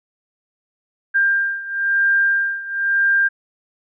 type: beating tone pair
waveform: sine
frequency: 1594 / 1595 Hz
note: G6 / G6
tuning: +28 / +30 cents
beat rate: 1 Hz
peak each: -17 / -20 dBFS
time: 1.14-3.29 s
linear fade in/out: 20 ms
effects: none